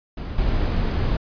brown noise with level steps, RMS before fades -29 / -21 dBFS, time 0.17-1.17 s, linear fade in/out 5 ms, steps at 0.38 s, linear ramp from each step 2 ms, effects resampled to 11025 Hz

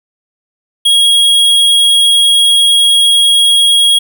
square tone, 3297 Hz, G#7, 13 cents flat, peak -6 dBFS, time 0.85-3.99 s, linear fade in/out 10 ms, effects 8-bit

